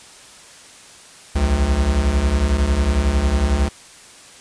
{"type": "beating tone pair", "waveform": "square", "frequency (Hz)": [60.3, 71.3], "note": ["B1", "C#2"], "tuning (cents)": [-41, 49], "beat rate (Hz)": 11, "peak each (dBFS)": [-21, -17], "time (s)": [1.35, 3.69], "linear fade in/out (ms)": 10, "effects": ["white hiss -43 dBFS RMS until 4.4 s", "resampled to 22050 Hz"]}